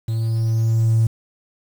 triangle tone with level ramp, 112.8 Hz, A2, 44 cents sharp, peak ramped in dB -17 to -9 dBFS, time 0.08-1.07 s, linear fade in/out 5 ms, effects tanh soft clip ceiling -9 dBFS + 7-bit

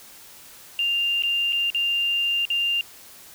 sine tone with dropouts, 2794 Hz, F7, in tune, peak -20 dBFS, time 0.79-2.81 s, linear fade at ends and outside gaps 1 ms, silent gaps 1.223-1.235 / 1.524-1.529 / 1.702-1.747 / 2.453-2.502 s, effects white hiss -46 dBFS RMS until 3.34 s

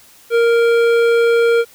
sine tone with hard clipping, 466.2 Hz, A#4, in tune, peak -12 dBFS, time 0.3-1.65 s, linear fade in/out 50 ms, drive 12 dB, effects white hiss -46 dBFS RMS until 1.74 s

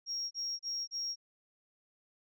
sine tone bursts, 5588 Hz, F8, in tune, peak -33 dBFS, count 4, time 0.06-1.159 s, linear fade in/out 50 ms, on 250 ms, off 33 ms, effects tanh soft clip ceiling -30 dBFS

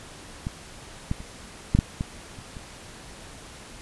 clicks, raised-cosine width 5 ms, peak -16 / -13 / -27 / -6 / -6 / -14 / -29 / -25 dBFS, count 8, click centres 0.469 / 1.114 / 1.204 / 1.75 / 1.789 / 2.009 / 2.388 / 2.568 s, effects pink hiss -44 dBFS RMS until 3.81 s + resampled to 24000 Hz

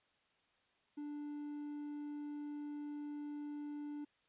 triangle tone, 293.7 Hz, D4, in tune, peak -40 dBFS, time 0.97-4.05 s, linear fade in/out 10 ms, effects white hiss -75 dBFS RMS until 4.28 s + resampled to 8000 Hz

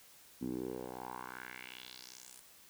10% pulse tone with band-pass filter sweep, 62.6 Hz, B1, 24 cents sharp, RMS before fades -45 dBFS, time 0.41-2.41 s, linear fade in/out 10 ms, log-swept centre 250 to 9900 Hz, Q 3, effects white hiss -60 dBFS RMS until 2.69 s

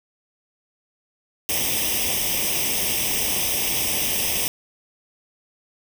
white noise with comb filter, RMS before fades -23 dBFS, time 1.49-4.48 s, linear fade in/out 0 ms, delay 0.35 ms, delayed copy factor +0.85, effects none

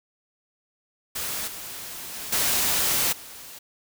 white noise with level steps, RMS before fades -30 / -37 / -35 / -23 / -42 dBFS, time 1.15-3.59 s, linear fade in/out 10 ms, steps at 1.47 / 2.13 / 2.32 / 3.12 s, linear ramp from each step 10 ms, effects none

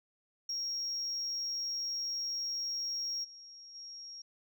sine tone with level steps, 5588 Hz, F8, in tune, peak -32 / -49 / -44 dBFS, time 0.49-4.22 s, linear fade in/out 5 ms, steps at 3.23 / 3.74 s, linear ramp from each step 20 ms, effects tanh soft clip ceiling -31 dBFS

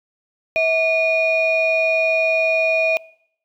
sine tone pair together, 647 / 2447 Hz, E5 / D#7, -32 / -29 cents, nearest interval octave + major seventh, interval 2303 cents, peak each -16 dBFS, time 0.56-2.97 s, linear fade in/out 0 ms, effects noise-tail reverb RT60 0.7 s tail -24 dB re dry + tanh soft clip ceiling -10 dBFS

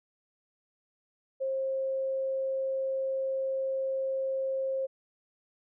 sine tone, 533 Hz, C5, 32 cents sharp, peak -28 dBFS, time 1.4-4.87 s, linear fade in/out 20 ms, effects none

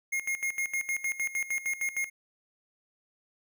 square tone with tremolo, 2145 Hz, C7, 42 cents sharp, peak -28 dBFS, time 0.12-2.1 s, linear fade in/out 10 ms, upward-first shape square, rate 6.5 Hz, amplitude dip 80%, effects none

